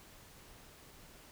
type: silence
effects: pink hiss -57 dBFS RMS until 1.31 s